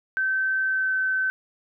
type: tone with pitch glide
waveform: sine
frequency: 1543 to 1531.5 Hz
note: G6 to G6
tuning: -28 to -41 cents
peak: -21 dBFS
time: 0.17-1.3 s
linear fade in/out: 0 ms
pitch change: -13 cents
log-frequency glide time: 0.66-0.93 s
effects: none